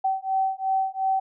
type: beating tone pair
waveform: sine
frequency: 766 / 768.8 Hz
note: G5 / G5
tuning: -40 / -34 cents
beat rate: 2.8 Hz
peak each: -25 dBFS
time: 0.04-1.2 s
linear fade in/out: 10 ms
effects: none